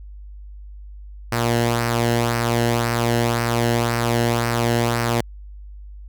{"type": "tone with flanger", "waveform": "sawtooth", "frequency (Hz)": 117.8, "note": "A#2", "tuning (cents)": 19, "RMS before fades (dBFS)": -20, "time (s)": [1.32, 5.21], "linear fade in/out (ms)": 5, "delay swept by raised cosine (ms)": [0.28, 0.86], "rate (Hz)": 1.9, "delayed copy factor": -0.55, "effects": ["added 50 Hz sine -35 dBFS peak until 6.08 s"]}